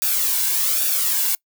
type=noise with flanger; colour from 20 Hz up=blue; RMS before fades=-20 dBFS; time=0.02-1.35 s; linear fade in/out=0 ms; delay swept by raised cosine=0.96 to 1.62 ms; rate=1.2 Hz; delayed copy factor=-0.6; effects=noise-tail reverb RT60 0.1 s tail -25 dB re dry